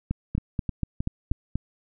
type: two click trains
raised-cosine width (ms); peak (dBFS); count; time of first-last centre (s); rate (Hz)
5; -13 / -15; 7 / 4; 0.11-1.556 / 0.38-1.317; 4.15 / 3.2
effects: none